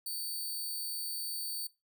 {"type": "tone", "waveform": "5% pulse", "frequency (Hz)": 4543, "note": "C#8", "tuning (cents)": 42, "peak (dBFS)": -29, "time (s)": [0.06, 1.67], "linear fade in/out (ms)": 5, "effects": ["noise-tail reverb RT60 0.2 s tail -17 dB re dry"]}